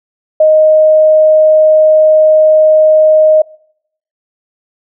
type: tone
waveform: sine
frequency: 622 Hz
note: D#5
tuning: 1 cent flat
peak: -3 dBFS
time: 0.4-3.42 s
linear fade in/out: 5 ms
effects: noise-tail reverb RT60 0.7 s tail -25 dB re dry